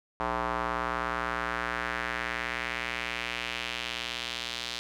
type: tone with band-pass filter sweep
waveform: square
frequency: 59.7 Hz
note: A#1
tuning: 42 cents sharp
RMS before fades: -33 dBFS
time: 0.2-4.79 s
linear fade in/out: 0 ms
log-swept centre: 1000 to 3900 Hz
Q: 2
effects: none